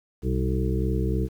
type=harmonic tone with a mistuned harmonic; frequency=63.2 Hz; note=B1; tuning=41 cents sharp; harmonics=1 / 2 / 3 / 5 / 6 / 7; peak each=-25 / -28 / -30 / -32 / -33 / -33 dBFS; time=0.22-1.29 s; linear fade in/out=50 ms; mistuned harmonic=3; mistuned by=+59 cents; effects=9-bit